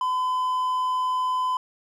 triangle tone, 1014 Hz, B5, 45 cents sharp, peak -20 dBFS, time 0.01-1.57 s, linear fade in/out 2 ms, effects none

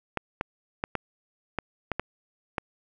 clicks, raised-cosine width 0.5 ms, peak -12 dBFS, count 8, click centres 0.173 / 0.411 / 0.839 / 0.953 / 1.587 / 1.917 / 1.996 / 2.582 s, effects none

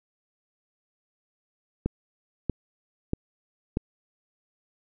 click train, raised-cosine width 3 ms, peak -12 dBFS, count 4, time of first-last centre 1.86-3.771 s, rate 1.57 Hz, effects none

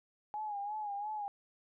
sine tone with vibrato, 830.6 Hz, G#5, in tune, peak -36 dBFS, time 0.34-1.28 s, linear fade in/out 0 ms, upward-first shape sine, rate 2.9 Hz, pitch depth 65 cents each way, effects none

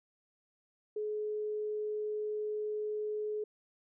sine tone, 424.2 Hz, G#4, 37 cents sharp, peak -33 dBFS, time 0.96-3.44 s, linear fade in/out 5 ms, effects none

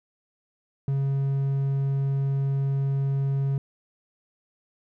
triangle tone, 137.4 Hz, C#3, 15 cents flat, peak -20 dBFS, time 0.88-3.58 s, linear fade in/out 2 ms, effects none

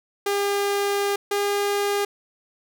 sawtooth tone pair in turn, 402.9 / 405.5 Hz, G4 / G#4, +48 / -41 cents, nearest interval unison, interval 11 cents, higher second, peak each -17 dBFS, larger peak neither, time 0.26-1.16 / 1.31-2.05 s, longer first, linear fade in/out 5 ms, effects none

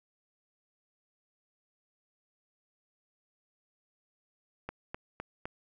click train, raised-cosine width 0.5 ms, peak -22 dBFS, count 4, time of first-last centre 4.69-5.455 s, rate 3.92 Hz, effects none

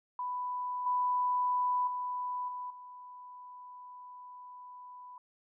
sine tone with level steps, 993 Hz, B5, 9 cents sharp, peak -33 / -27 / -33 / -37 / -46 dBFS, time 0.19-5.18 s, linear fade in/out 2 ms, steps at 0.86 / 1.87 / 2.48 / 2.7 s, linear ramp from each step 5 ms, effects none

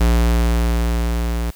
square tone with level ramp, 58.27 Hz, A#1, in tune, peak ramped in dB -12 to -20 dBFS, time 0-1.51 s, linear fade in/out 10 ms, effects white hiss -46 dBFS RMS until 1.55 s

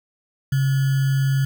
sine tone with sample-and-hold, 135.8 Hz, C#3, 35 cents flat, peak -16 dBFS, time 0.52-1.45 s, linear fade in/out 5 ms, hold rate 1575 Hz, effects none

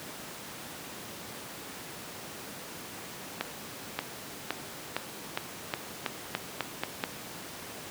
accelerating click train, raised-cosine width 0.3 ms, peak -12 dBFS, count 11, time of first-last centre 3.41-7.039 s, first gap 580 ms, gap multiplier 0.89, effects pink hiss -42 dBFS RMS until 7.9 s + high-pass 150 Hz 12 dB/octave

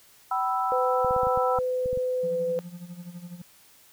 sine chord, E minor, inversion first, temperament equal with one note detuned, 764.8 / 987.8 / 1318.5 Hz, G5 / B5 / E6, -43 / 0 / 0 cents, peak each -27 / -29 / -28 dBFS, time 0.31-1.59 s, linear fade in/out 5 ms
sine tone, 506 Hz, B4, 42 cents sharp, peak -24 dBFS, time 0.72-2.59 s, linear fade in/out 0 ms
clicks, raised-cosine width 5 ms, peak -25 dBFS, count 10, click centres 1.047 / 1.109 / 1.164 / 1.233 / 1.27 / 1.375 / 1.588 / 1.859 / 1.93 / 1.974 s
triangle tone with tremolo, 175.1 Hz, F3, 5 cents sharp, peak -33 dBFS, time 2.23-3.42 s, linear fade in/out 5 ms, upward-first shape sine, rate 12 Hz, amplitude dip 75%
effects white hiss -56 dBFS RMS until 3.92 s

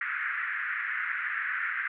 white band-pass noise, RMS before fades -32 dBFS, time 0.01-1.88 s, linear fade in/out 5 ms, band 1400 to 2000 Hz, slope 48 dB/octave, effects none

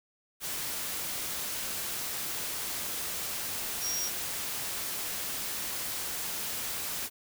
sine tone in noise, 5640 Hz, F8, 16 cents sharp, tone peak -31 dBFS, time 3.8-4.11 s, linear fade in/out 50 ms, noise white, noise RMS -35 dBFS, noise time 0.4-7.1 s, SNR +1 dB, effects none

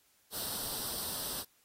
white noise with comb filter, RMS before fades -38 dBFS, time 0.31-1.45 s, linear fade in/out 50 ms, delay 0.22 ms, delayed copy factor +0.75, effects white hiss -69 dBFS RMS until 1.64 s + AAC 48 kbps

